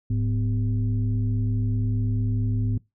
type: tone with frequency modulation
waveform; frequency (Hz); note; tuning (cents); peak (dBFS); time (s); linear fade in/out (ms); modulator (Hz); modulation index
sine; 106.3; G#2; +41; -21; 0.1-2.78; 5; 144; 0.64
effects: noise-tail reverb RT60 0.2 s tail -22 dB re dry